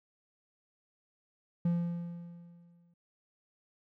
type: tone with exponential decay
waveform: triangle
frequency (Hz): 171.9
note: F3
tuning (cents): -27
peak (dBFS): -23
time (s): 1.65-2.94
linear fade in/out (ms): 5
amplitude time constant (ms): 280
effects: none